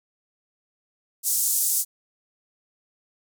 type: band-pass noise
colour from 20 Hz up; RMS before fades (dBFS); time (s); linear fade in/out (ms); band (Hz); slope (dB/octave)
pink; -23; 1.23-1.85; 50; 6900 to 16000; 24
effects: none